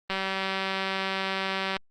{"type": "click train", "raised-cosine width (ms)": 0.3, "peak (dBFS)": -13, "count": 321, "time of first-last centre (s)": [0.1, 1.767], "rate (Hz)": 192, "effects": ["Opus 32 kbps"]}